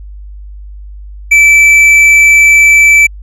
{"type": "tone with tanh clipping", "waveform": "sine", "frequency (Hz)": 2318, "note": "D7", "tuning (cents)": -23, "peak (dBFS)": -3, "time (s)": [1.31, 3.07], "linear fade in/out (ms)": 10, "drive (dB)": 7, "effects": ["added 50 Hz sine -25 dBFS peak until 3.22 s"]}